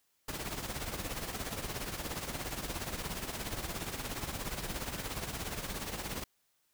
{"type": "noise with tremolo", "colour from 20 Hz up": "pink", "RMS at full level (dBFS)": -36, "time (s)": [0.28, 6.24], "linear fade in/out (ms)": 5, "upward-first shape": "triangle", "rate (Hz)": 17, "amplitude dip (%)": 70, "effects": ["white hiss -75 dBFS RMS until 6.73 s"]}